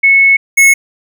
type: tone pair in turn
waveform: sine / square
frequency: 2199 / 2188 Hz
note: C#7 / C#7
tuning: -14 / -23 cents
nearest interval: unison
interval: 9 cents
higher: first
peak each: -4 dBFS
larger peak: neither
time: 0.03-0.37 / 0.57-0.74 s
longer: first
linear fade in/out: 10 ms
effects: none